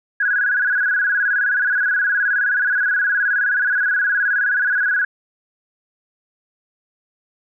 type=tone with vibrato; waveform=sine; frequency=1564 Hz; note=G6; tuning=4 cents flat; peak=-15 dBFS; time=0.2-5.05 s; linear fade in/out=5 ms; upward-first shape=square; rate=19 Hz; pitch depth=89 cents each way; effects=none